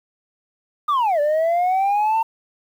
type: linear two-way sweep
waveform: sine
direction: down then up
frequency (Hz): 1234 to 577 to 912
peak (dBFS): -13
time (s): 0.88-2.23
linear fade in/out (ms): 10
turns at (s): 1.2
effects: tanh soft clip ceiling -15 dBFS + 8-bit